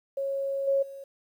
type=tone with level steps; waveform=sine; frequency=549 Hz; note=C#5; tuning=17 cents flat; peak=-27 / -21 / -39 dBFS; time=0.17-1.04 s; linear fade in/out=5 ms; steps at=0.67 / 0.82 s; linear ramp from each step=10 ms; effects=10-bit